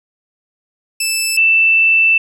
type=tone pair in turn; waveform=15% pulse / sine; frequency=2637 / 2658 Hz; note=E7 / E7; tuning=0 / +14 cents; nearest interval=unison; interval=14 cents; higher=second; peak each=-8 dBFS; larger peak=neither; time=1-1.37 / 1.37-2.18 s; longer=second; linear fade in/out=5 ms; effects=none